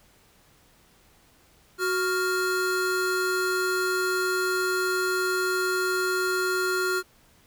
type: tone pair together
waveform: square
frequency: 370 / 1401.4 Hz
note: F#4 / F6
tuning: 0 / +6 cents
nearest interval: octave + major seventh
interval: 2306 cents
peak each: -27 dBFS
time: 1.78-7.03 s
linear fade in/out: 50 ms
effects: pink hiss -59 dBFS RMS until 7.46 s